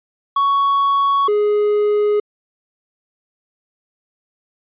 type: tone pair in turn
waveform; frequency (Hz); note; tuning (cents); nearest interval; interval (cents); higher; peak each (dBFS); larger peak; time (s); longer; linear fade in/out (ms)
triangle; 1115 / 416.9; C#6 / G#4; +10 / +7; octave + perfect fourth; 1703; first; -11; neither; 0.36-1.28 / 1.28-2.2; neither; 5
effects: resampled to 8000 Hz